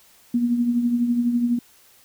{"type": "tone with tremolo", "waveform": "sine", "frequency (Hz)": 239.7, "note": "A#3", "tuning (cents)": 48, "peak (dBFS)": -15, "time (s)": [0.34, 1.59], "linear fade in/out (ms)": 5, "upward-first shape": "triangle", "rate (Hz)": 12, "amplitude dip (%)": 60, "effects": ["white hiss -54 dBFS RMS until 2.04 s"]}